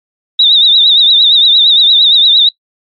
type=tone with vibrato; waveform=sine; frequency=3729 Hz; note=A#7; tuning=in tune; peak=-3 dBFS; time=0.39-2.49 s; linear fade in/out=5 ms; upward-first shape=triangle; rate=8.7 Hz; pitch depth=110 cents each way; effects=noise-tail reverb RT60 0.1 s tail -20 dB re dry + MP3 48 kbps